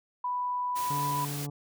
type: tone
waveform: sine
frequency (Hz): 989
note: B5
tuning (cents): +2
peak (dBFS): -28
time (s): 0.24-1.25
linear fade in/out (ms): 5
type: noise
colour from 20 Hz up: white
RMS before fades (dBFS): -39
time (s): 0.75-1.47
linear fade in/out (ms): 20
type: harmonic tone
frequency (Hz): 144.1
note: D3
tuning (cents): -33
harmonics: 1 / 2 / 3 / 4 / 5 / 6 / 7 / 8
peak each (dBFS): -34 / -41 / -46 / -56 / -51 / -52 / -59 / -57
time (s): 0.9-1.5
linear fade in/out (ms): 5
effects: none